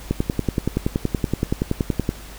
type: click train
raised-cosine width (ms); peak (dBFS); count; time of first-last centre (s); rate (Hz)
3; -6; 22; 0.11-2.091; 10.6
effects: added 50 Hz sine -38 dBFS peak until 2.38 s + pink hiss -41 dBFS RMS until 2.38 s